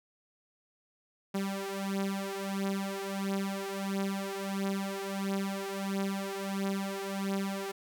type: beating tone pair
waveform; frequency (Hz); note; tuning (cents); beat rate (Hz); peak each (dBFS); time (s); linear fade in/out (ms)
sawtooth; 195 / 196.5; G3 / G3; -9 / +4; 1.5; -31; 1.34-7.72; 10
effects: none